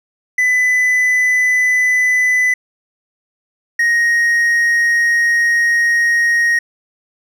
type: tone pair in turn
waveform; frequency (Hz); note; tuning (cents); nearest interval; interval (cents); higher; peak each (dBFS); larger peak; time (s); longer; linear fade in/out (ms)
triangle; 2000 / 1873.5; B6 / A#6; +21 / +8; minor second; 113; first; -9; neither; 0.38-2.54 / 3.79-6.59; second; 5
effects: none